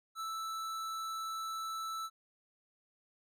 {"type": "tone with hard clipping", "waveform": "sine", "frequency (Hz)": 1318.5, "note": "E6", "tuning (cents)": 0, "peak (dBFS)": -39, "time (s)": [0.15, 2.1], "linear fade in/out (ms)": 50, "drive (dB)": 16, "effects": []}